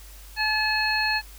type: harmonic tone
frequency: 860 Hz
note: A5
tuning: 40 cents flat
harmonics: 1 / 2 / 3 / 5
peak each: -28 / -25 / -28 / -27 dBFS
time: 0.36-1.22 s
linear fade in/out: 50 ms
effects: added 50 Hz sine -43 dBFS peak until 1.38 s + white hiss -49 dBFS RMS until 1.38 s